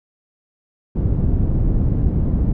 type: low-pass noise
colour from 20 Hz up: pink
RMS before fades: -17 dBFS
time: 0.95-2.53 s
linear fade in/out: 10 ms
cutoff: 210 Hz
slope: 12 dB/octave
effects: none